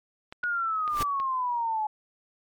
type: clicks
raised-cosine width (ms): 0.3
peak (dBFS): -24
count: 5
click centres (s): 0.325 / 0.438 / 0.878 / 0.972 / 1.2
type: exponential sweep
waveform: sine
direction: down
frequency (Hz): 1462 to 846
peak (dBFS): -25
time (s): 0.43-1.87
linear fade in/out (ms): 5
type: noise with exponential growth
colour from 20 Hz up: pink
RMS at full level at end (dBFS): -27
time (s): 0.86-1.03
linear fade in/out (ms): 5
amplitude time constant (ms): 36
effects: MP3 96 kbps